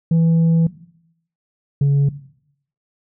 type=tone pair in turn; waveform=sine; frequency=164.81 / 140.95 Hz; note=E3 / C#3; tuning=0 / +29 cents; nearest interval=minor third; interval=271 cents; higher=first; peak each=-9 dBFS; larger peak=neither; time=0.11-0.67 / 1.81-2.09 s; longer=first; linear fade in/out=5 ms; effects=noise-tail reverb RT60 0.7 s tail -17 dB re dry + tanh soft clip ceiling -11 dBFS

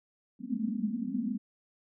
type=band-pass noise; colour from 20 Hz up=pink; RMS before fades=-33 dBFS; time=0.39-1.38 s; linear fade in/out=10 ms; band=200 to 260 Hz; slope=96 dB/octave; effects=none

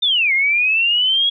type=linear two-way sweep; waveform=sine; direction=down then up; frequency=3653 to 2093 to 3341 Hz; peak=-13 dBFS; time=0.02-1.3 s; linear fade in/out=10 ms; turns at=0.33 s; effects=none

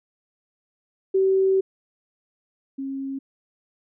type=tone pair in turn; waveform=sine; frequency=383.2 / 271 Hz; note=G4 / C#4; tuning=-39 / -39 cents; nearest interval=tritone; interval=600 cents; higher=first; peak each=-16 / -27 dBFS; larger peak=first; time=1.14-1.61 / 2.78-3.19 s; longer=first; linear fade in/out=10 ms; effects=none

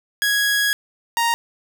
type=tone pair in turn; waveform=sawtooth; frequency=1661.2 / 932.3 Hz; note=G#6 / A#5; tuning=0 / 0 cents; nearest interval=minor seventh; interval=1000 cents; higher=first; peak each=-13 dBFS; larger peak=neither; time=0.22-0.73 / 1.17-1.34 s; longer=first; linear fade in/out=0 ms; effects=none

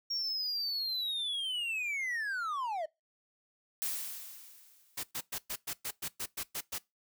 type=linear sweep; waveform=triangle; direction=down; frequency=5588 to 597 Hz; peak=-31 dBFS; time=0.1-2.86 s; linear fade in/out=10 ms
type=noise with exponential decay; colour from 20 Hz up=blue; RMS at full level=-33 dBFS; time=3.82-5.11 s; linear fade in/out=0 ms; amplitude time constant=280 ms
type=noise bursts; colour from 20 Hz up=white; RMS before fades=-37 dBFS; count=11; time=4.97-6.785 s; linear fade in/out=10 ms; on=65 ms; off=110 ms
effects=noise-tail reverb RT60 0.2 s tail -21 dB re dry

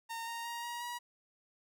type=tone with pitch steps; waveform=sawtooth; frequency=917 / 928.2 / 939.5 / 951 / 962.6 Hz; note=A#5 / A#5 / A#5 / A#5 / B5; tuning=-29 / -8 / +13 / +34 / -45 cents; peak=-35 dBFS; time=0.09-0.99 s; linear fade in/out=20 ms; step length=180 ms; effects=none

